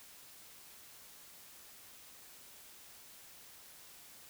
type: silence
effects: white hiss -56 dBFS RMS until 4.29 s